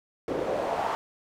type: noise with band-pass filter sweep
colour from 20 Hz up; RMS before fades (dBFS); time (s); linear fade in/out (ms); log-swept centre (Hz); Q
pink; -29; 0.28-0.95; 0; 430 to 900; 2.9
effects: none